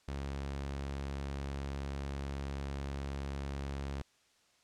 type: tone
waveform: sawtooth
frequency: 69.3 Hz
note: C#2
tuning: in tune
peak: -33 dBFS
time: 0.08-4.02 s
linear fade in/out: 0 ms
effects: white hiss -69 dBFS RMS until 4.63 s + low-pass 7000 Hz 12 dB/octave